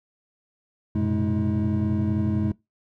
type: tone cluster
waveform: triangle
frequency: 93.4 / 117.3 / 128.6 / 210.7 / 319.7 Hz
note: F#2 / A#2 / C3 / G#3 / D#4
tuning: +17 / +11 / -30 / +25 / +47 cents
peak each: -24 / -28 / -29 / -22 / -27 dBFS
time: 0.95-2.52 s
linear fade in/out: 5 ms
effects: noise-tail reverb RT60 0.2 s tail -22 dB re dry + tanh soft clip ceiling -11 dBFS